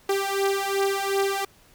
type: beating tone pair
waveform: sawtooth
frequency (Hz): 392 / 394.7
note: G4 / G4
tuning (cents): 0 / +12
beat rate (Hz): 2.7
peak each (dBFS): -22 / -21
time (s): 0.09-1.45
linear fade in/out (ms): 5
effects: pink hiss -56 dBFS RMS until 1.74 s